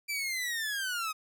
sawtooth linear sweep, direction down, 2349 to 1244.5 Hz, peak -28 dBFS, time 0.08-1.13 s, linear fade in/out 20 ms, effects none

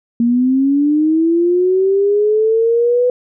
sine linear sweep, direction up, 231.8 to 498.8 Hz, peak -10 dBFS, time 0.2-3.1 s, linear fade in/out 2 ms, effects none

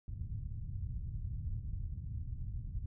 white low-pass noise, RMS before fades -40 dBFS, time 0.08-2.86 s, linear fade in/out 2 ms, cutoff 110 Hz, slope 24 dB/octave, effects none

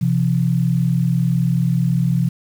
sine tone pair together, 130.83 / 170.9 Hz, C3 / F3, 0 / -37 cents, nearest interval perfect fourth, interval 463 cents, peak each -17 dBFS, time 0.01-2.29 s, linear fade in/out 10 ms, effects 7-bit

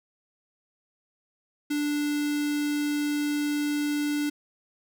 square tone with notch filter, 293.7 Hz, D4, in tune, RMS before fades -27 dBFS, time 1.7-4.3 s, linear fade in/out 10 ms, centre 930 Hz, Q 1.9, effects none

